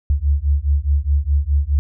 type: beating tone pair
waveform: sine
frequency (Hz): 69.3 / 74.1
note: C#2 / D2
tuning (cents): 0 / +16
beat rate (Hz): 4.8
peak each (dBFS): -17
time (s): 0.1-1.79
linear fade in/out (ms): 0
effects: none